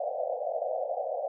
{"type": "band-pass noise", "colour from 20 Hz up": "white", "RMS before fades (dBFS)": -32, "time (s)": [0, 1.28], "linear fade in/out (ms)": 5, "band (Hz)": [500, 740], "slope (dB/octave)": 96, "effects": []}